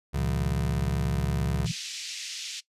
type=tone with vibrato; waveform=25% pulse; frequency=69.3 Hz; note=C#2; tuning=in tune; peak=-24 dBFS; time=0.13-1.67 s; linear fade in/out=20 ms; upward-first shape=square; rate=17 Hz; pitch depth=17 cents each way
type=chord; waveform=sine; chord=Bb suspended fourth; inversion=none; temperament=just; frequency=116.54 / 155.39 / 174.81 Hz; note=Bb2 / Eb3 / F3; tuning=0 / -2 / +2 cents; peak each=-32 dBFS; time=0.16-1.72 s; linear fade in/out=5 ms
type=band-pass noise; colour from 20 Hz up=white; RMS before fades=-37 dBFS; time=1.65-2.61 s; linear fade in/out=20 ms; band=2400 to 6300 Hz; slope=24 dB/octave
effects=noise-tail reverb RT60 0.1 s tail -19 dB re dry + resampled to 32000 Hz